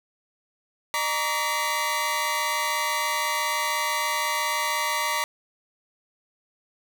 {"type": "tone cluster", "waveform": "sawtooth", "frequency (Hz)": [606, 937, 1146, 2024], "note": ["D#5", "A#5", "D6", "B6"], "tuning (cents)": [-46, 9, -43, 42], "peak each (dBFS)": [-31, -24, -25, -26], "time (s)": [0.94, 5.24], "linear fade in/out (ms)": 0, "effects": []}